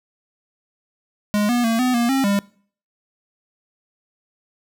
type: tone with pitch steps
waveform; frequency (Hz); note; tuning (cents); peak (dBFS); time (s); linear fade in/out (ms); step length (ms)
square; 207.7 / 242 / 227.4 / 252.2 / 236.6 / 268.7 / 200.7; G#3 / B3 / A#3 / B3 / A#3 / C4 / G3; 0 / -35 / -43 / +36 / +26 / +46 / +41; -17; 1.34-2.39; 0; 150
effects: noise-tail reverb RT60 0.5 s tail -23 dB re dry